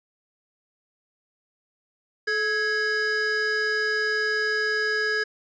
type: tone pair together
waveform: square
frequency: 431.4 / 1661.2 Hz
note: A4 / G#6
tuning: -34 / 0 cents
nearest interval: octave + major seventh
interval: 2334 cents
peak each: -29 / -24 dBFS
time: 2.27-5.24 s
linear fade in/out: 10 ms
effects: resampled to 16000 Hz